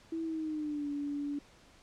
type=tone with pitch glide; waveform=sine; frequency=326.8 to 287.8 Hz; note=E4 to D4; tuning=-15 to -35 cents; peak=-33 dBFS; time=0.12-1.39 s; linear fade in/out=5 ms; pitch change=-220 cents; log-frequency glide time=0.23-0.88 s; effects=pink hiss -60 dBFS RMS until 1.82 s + low-pass 7000 Hz 12 dB/octave